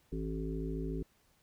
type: harmonic tone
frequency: 53.8 Hz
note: A1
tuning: 38 cents flat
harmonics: 1 / 3 / 5 / 7 / 8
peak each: -38 / -40 / -41 / -42 / -46 dBFS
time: 0.12-1.03 s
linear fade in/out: 5 ms
effects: pink hiss -70 dBFS RMS until 1.42 s